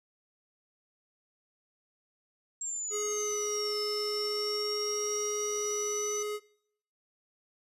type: exponential two-way sweep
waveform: sine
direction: down then up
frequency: 7500 to 5274 to 6030 Hz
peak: -33 dBFS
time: 2.61-6.23 s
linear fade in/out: 5 ms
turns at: 3.79 s
type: tone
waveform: square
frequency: 419.4 Hz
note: G#4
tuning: 17 cents sharp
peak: -33 dBFS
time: 2.9-6.4 s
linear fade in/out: 50 ms
effects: noise-tail reverb RT60 0.7 s tail -21 dB re dry + resampled to 32000 Hz